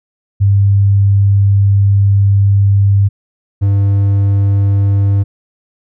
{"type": "tone pair in turn", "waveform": ["sine", "triangle"], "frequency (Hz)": [99.6, 99.6], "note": ["G2", "G2"], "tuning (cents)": [28, 28], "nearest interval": "unison", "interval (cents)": 0, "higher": "neither", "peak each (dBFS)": -6, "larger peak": "neither", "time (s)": [[0.4, 3.09], [3.61, 5.24]], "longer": "first", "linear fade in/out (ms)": 20, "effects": []}